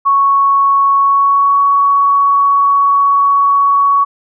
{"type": "tone with pitch glide", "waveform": "sine", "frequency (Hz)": [1108.7, 1120.9], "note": ["C#6", "C#6"], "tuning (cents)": [0, 19], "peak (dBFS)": -7, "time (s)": [0.05, 4.05], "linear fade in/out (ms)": 20, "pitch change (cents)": 19, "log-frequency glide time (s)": [0.98, 1.6], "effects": []}